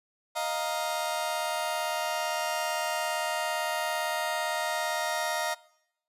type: chord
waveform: sawtooth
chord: Eb suspended second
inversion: none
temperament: just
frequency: 622.3 / 700 / 933.4 Hz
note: Eb5 / F5 / Bb5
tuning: 0 / +4 / +2 cents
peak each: -29 / -29 / -29 dBFS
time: 0.35-5.55 s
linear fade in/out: 20 ms
effects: noise-tail reverb RT60 0.8 s tail -22 dB re dry + resampled to 32000 Hz